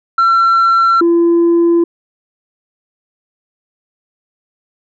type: tone pair in turn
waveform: sine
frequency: 1354 / 339.8 Hz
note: E6 / F4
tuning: +46 / -47 cents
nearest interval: 2 octaves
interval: 2393 cents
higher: first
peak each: -5 dBFS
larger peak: neither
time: 0.18-1.01 / 1.01-1.84 s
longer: neither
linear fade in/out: 5 ms
effects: tanh soft clip ceiling -6 dBFS